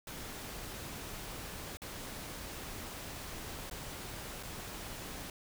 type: noise with dropouts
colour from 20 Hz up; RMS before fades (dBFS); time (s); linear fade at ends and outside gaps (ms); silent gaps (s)
pink; -44; 0.07-5.3; 2; 1.771-1.818 / 3.699-3.711 / 4.428-4.432
effects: none